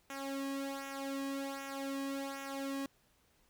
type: tone with flanger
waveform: sawtooth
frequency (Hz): 274.2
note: C#4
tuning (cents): -19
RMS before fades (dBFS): -40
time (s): 0.1-2.86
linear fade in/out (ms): 2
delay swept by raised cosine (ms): 0.22 to 1.42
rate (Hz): 1.3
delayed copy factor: -0.75
effects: pink hiss -71 dBFS RMS until 3.49 s